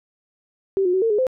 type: tone with pitch steps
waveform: sine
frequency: 387.9 / 359.4 / 376.6 / 453.7 / 417.2 / 516 Hz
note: G4 / F4 / F#4 / A#4 / G#4 / C5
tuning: -18 / +50 / +31 / -47 / +8 / -24 cents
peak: -16 dBFS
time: 0.77-1.268 s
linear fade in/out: 0 ms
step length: 83 ms
effects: none